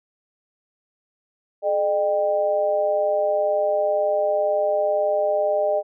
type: tone with amplitude modulation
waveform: sine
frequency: 607 Hz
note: D#5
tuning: 43 cents flat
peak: -14 dBFS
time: 1.62-5.83 s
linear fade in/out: 50 ms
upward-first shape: sine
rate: 182 Hz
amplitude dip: 85%
effects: none